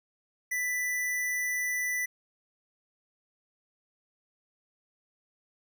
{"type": "tone", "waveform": "square", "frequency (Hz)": 1984, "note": "B6", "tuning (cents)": 7, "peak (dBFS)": -29, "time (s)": [0.51, 2.06], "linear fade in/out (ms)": 10, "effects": []}